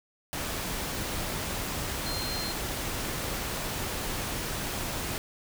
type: tone in noise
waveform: sine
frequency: 4184 Hz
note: C8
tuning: 1 cent flat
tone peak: -35 dBFS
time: 2.06-2.52 s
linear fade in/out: 0 ms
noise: pink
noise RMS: -33 dBFS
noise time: 0.33-5.18 s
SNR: -5 dB
effects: none